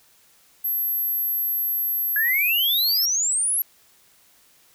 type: tone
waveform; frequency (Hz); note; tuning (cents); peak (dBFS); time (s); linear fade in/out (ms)
sine; 12210; G9; -47; -21; 0.64-3.06; 10
type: exponential sweep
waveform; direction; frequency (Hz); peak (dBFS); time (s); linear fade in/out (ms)
sine; up; 1652 to 11840; -19; 2.16-3.62; 2
effects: tanh soft clip ceiling -10 dBFS + white hiss -57 dBFS RMS until 4.74 s